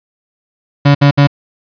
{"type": "tone bursts", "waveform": "35% pulse", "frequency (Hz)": 142.4, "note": "C#3", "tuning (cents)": 47, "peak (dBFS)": -3, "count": 3, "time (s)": [0.85, 1.273], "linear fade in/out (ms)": 10, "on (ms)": 99, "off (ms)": 63, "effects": ["resampled to 11025 Hz", "7-bit"]}